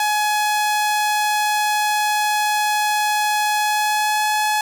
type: tone with pitch glide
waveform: sawtooth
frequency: 843 to 849.8 Hz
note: G#5 to G#5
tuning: +26 to +40 cents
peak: -13 dBFS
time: 0-4.61 s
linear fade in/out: 2 ms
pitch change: +14 cents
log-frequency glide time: 3.57-4.27 s
effects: none